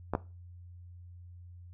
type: clicks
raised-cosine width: 1 ms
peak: -16 / -14 dBFS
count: 2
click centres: 0.136 / 0.151 s
effects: noise-tail reverb RT60 0.3 s tail -19 dB re dry + added 88 Hz sine -47 dBFS peak until 1.73 s